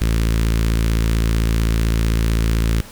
sawtooth tone with notch filter, 55.7 Hz, A1, 22 cents sharp, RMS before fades -17 dBFS, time 0.01-2.81 s, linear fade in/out 5 ms, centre 740 Hz, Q 0.7, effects pink hiss -40 dBFS RMS until 2.91 s

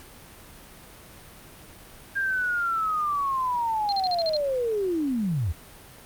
sine linear sweep, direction down, 1613 to 69.3 Hz, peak -23 dBFS, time 2.15-5.53 s, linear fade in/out 20 ms
sine tone bursts, 4186 Hz, C8, in tune, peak -26 dBFS, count 7, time 3.89-4.367 s, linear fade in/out 0 ms, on 33 ms, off 41 ms
effects pink hiss -47 dBFS RMS until 6.05 s + Opus 48 kbps

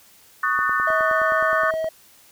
sine chord, D# half-diminished seventh, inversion third, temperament just, 1120.1 / 1244.5 / 1493.4 / 1792.1 Hz, C#6 / D#6 / F#6 / A6, +18 / 0 / +16 / +31 cents, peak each -24 dBFS, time 0.43-1.71 s, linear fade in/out 5 ms
click train, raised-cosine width 1 ms, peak -21 dBFS, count 13, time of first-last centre 0.59-1.844 s, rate 9.57 Hz
triangle tone, 640 Hz, D#5, 49 cents sharp, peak -20 dBFS, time 0.87-1.89 s, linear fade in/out 5 ms
effects white hiss -52 dBFS RMS until 2.31 s

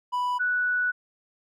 triangle / sine tone pair in turn, 987.8 / 1477.3 Hz, B5 / F#6, 0 / -3 cents, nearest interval perfect fifth, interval 697 cents, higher second, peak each -22 dBFS, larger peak neither, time 0.12-0.39 / 0.39-0.92 s, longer second, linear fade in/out 20 ms, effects none

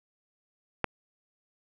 click, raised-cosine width 0.5 ms, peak -10 dBFS, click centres 0.843 s, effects none

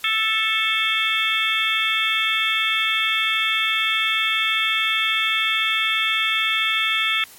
harmonic tone with a mistuned harmonic, 440 Hz, A4, in tune, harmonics 3 / 4 / 5 / 6 / 7 / 8, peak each -26 / -28 / -23 / -25 / -25 / -25 dBFS, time 0.04-7.24 s, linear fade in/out 2 ms, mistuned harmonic 7, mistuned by +84 cents, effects white hiss -45 dBFS RMS until 7.38 s + MP3 64 kbps

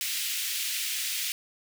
pink high-pass noise, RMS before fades -31 dBFS, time 0.01-1.32 s, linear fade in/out 0 ms, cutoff 2300 Hz, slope 24 dB/octave, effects none

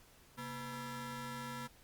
20% pulse ring-modulated tone, 369 Hz, F#4, 5 cents flat, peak -34 dBFS, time 0.37-1.68 s, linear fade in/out 20 ms, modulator 605 Hz, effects pink hiss -63 dBFS RMS until 1.83 s + Opus 48 kbps

